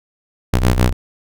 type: ring-modulated tone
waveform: sawtooth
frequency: 62 Hz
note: B1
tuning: 7 cents sharp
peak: -5 dBFS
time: 0.53-0.93 s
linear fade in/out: 10 ms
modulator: 27.7 Hz
effects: none